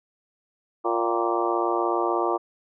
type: harmonic tone with a mistuned harmonic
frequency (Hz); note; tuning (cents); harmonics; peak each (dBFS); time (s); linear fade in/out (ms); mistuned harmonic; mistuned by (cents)
116.54; A#2; 0; 3 / 4 / 5 / 6 / 7 / 8 / 9 / 10; -26 / -30 / -31 / -30 / -31 / -30 / -34 / -29; 0.84-2.38; 20; 7; -64
effects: none